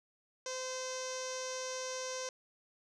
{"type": "tone with low-pass filter", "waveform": "sawtooth", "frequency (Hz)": 515, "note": "C5", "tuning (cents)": -28, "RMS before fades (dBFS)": -40, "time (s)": [0.46, 2.29], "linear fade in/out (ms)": 2, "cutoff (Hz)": 6100, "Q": 6.1, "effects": []}